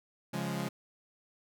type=chord; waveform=sawtooth; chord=Db major; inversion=none; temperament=equal; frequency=138.59 / 174.61 / 207.7 Hz; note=Db3 / F3 / Ab3; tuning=0 / 0 / 0 cents; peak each=-34 / -33 / -33 dBFS; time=0.33-0.69 s; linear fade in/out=10 ms; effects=none